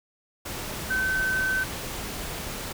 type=tone in noise; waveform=sine; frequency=1532 Hz; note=G6; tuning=40 cents flat; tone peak=-23 dBFS; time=0.9-1.64 s; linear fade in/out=10 ms; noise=pink; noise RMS=-34 dBFS; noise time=0.45-2.73 s; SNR=+8 dB; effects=none